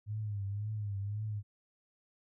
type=tone with vibrato; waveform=sine; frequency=103.3 Hz; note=G#2; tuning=9 cents flat; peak=-34 dBFS; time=0.06-1.43 s; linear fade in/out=50 ms; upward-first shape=triangle; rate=1.9 Hz; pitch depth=95 cents each way; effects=none